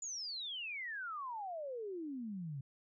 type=exponential sweep; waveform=sine; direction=down; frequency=7040 to 130.9 Hz; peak=-40 dBFS; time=0.02-2.61 s; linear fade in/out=5 ms; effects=none